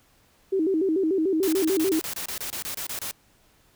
sine tone with vibrato, 349.2 Hz, F4, in tune, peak -20 dBFS, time 0.52-2 s, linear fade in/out 10 ms, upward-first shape square, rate 6.8 Hz, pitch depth 170 cents each way
white noise bursts, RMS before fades -32 dBFS, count 14, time 1.43-3.111 s, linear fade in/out 0 ms, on 95 ms, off 27 ms
effects pink hiss -61 dBFS RMS until 3.75 s

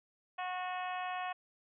harmonic tone, 365.3 Hz, F#4, 22 cents flat, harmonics 2 / 3 / 4 / 5 / 6 / 7 / 8 / 9, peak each -38 / -42 / -49 / -46 / -54 / -46 / -54 / -57 dBFS, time 0.38-1.33 s, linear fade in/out 10 ms, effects none

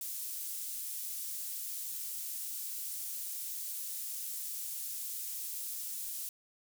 pink high-pass noise, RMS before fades -40 dBFS, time 0.01-6.29 s, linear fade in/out 2 ms, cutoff 9600 Hz, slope 12 dB/octave, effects none

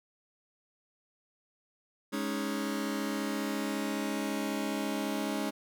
sawtooth chord, Ab suspended fourth, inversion none, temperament just, 207.7 / 276.9 / 311.5 Hz, Ab3 / Db4 / Eb4, 0 / -2 / +2 cents, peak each -31 / -31 / -33 dBFS, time 2.12-5.51 s, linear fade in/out 20 ms, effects none

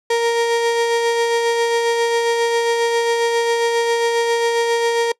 35% pulse tone with tremolo, 466.2 Hz, A#4, in tune, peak -12 dBFS, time 0.1-5.12 s, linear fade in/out 5 ms, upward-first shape sine, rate 7.4 Hz, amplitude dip 30%, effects noise-tail reverb RT60 0.1 s tail -23 dB re dry + low-pass 8000 Hz 12 dB/octave

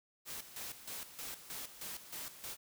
white noise with tremolo, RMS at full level -44 dBFS, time 0.25-2.57 s, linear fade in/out 50 ms, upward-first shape square, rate 3.2 Hz, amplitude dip 70%, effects none

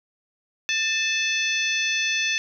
harmonic tone with a mistuned harmonic, 870 Hz, A5, 20 cents flat, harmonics 2 / 3 / 4 / 5 / 6 / 7, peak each -28 / -24 / -28 / -35 / -36 / -32 dBFS, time 0.69-2.38 s, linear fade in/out 0 ms, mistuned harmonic 2, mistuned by +44 cents, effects none

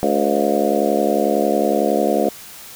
harmonic tone with a mistuned harmonic, 71 Hz, C#2, 42 cents sharp, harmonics 3 / 4 / 5 / 6 / 7 / 8 / 9 / 10, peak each -23 / -23 / -23 / -23 / -23 / -23 / -23 / -23 dBFS, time 0.03-2.29 s, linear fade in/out 0 ms, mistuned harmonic 8, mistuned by -56 cents, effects white hiss -38 dBFS RMS until 2.75 s

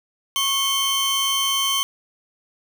sawtooth tone pair together, 1093 / 3091 Hz, C#6 / G7, -25 / -25 cents, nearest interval octave + tritone, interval 1800 cents, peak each -21 / -17 dBFS, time 0.36-1.83 s, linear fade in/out 0 ms, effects 9-bit

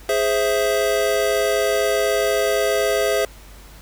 square chord, Ab augmented, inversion none, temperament equal, 415.3 / 523.3 / 659.3 Hz, Ab4 / C5 / E5, 0 / 0 / 0 cents, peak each -22 / -23 / -22 dBFS, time 0.09-3.25 s, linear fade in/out 2 ms, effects added 49 Hz sine -42 dBFS peak until 3.81 s + pink hiss -46 dBFS RMS until 3.81 s

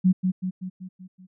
sine tone with echo, 185 Hz, F#3, in tune, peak -14 dBFS, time 0.04-0.13 s, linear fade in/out 20 ms, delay 190 ms, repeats 6, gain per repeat -5 dB, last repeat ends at 1.27 s, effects none

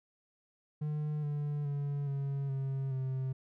triangle tone with pitch steps, 150.7 / 146.66 / 142.74 / 138.91 / 135.19 / 131.57 Hz, D3 / D3 / D3 / C#3 / C#3 / C3, +45 / -2 / -49 / +4 / -43 / +10 cents, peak -30 dBFS, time 0.81-3.33 s, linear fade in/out 10 ms, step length 420 ms, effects none

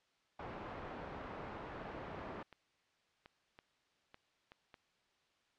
white low-pass noise, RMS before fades -47 dBFS, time 0.39-2.43 s, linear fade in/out 5 ms, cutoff 990 Hz, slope 12 dB/octave
clicks, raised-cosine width 0.3 ms, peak -38 dBFS, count 7, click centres 2.192 / 2.527 / 3.259 / 3.589 / 4.144 / 4.519 / 4.742 s
effects white hiss -75 dBFS RMS until 5.58 s + low-pass 4000 Hz 12 dB/octave

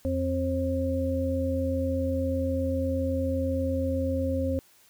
sine tone cluster, 85.1 / 263.3 / 535 Hz, F2 / C4 / C5, -44 / +11 / +38 cents, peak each -29 dBFS, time 0.05-4.59 s, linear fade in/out 0 ms, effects white hiss -59 dBFS RMS until 4.89 s

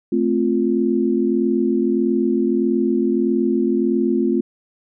sine chord, F major, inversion first, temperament equal, 220 / 261.6 / 349.2 Hz, A3 / C4 / F4, 0 / 0 / 0 cents, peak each -20 / -20 / -19 dBFS, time 0.12-4.41 s, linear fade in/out 5 ms, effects none

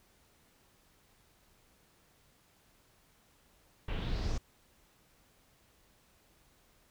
brown noise with low-pass filter sweep, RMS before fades -34 dBFS, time 3.88-4.38 s, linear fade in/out 5 ms, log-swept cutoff 2700 to 6400 Hz, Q 3.4, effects pink hiss -67 dBFS RMS until 6.9 s

